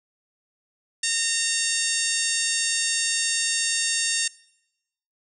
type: harmonic tone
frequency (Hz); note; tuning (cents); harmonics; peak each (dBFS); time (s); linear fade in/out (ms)
917; A#5; -29; 2 / 3 / 4 / 5 / 6 / 7 / 8 / 9 / 10; -31 / -31 / -31 / -31 / -31 / -31 / -31 / -31 / -31; 1.03-4.28; 5
effects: noise-tail reverb RT60 0.9 s tail -23 dB re dry